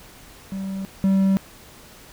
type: tone pair in turn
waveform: triangle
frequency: 193.1 / 193.1 Hz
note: G3 / G3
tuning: -26 / -26 cents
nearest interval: unison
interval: 0 cents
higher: neither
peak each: -24 / -13 dBFS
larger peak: second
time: 0.52-0.85 / 1.04-1.37 s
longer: neither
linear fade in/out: 0 ms
effects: pink hiss -46 dBFS RMS until 2.12 s